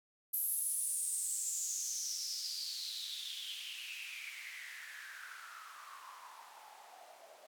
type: noise with band-pass filter sweep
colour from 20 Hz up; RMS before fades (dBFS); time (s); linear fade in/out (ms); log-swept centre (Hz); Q
blue; -42; 0.33-7.47; 10; 12000 to 600; 6.7
effects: none